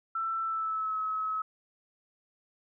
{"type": "tone with pitch glide", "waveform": "sine", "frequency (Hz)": [1334, 1285.6], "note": ["E6", "E6"], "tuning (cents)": [20, -44], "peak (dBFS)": -29, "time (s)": [0.15, 1.42], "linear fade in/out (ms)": 5, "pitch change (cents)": -64, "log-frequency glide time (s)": [0.41, 0.98], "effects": []}